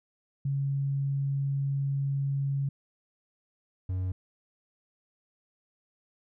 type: tone pair in turn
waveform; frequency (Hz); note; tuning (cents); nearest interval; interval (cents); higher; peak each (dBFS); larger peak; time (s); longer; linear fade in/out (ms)
sine / triangle; 138.59 / 92.51; C#3 / F#2; 0 / 0; perfect fifth; 700; first; -26; neither; 0.45-2.69 / 3.89-4.12; first; 5
effects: none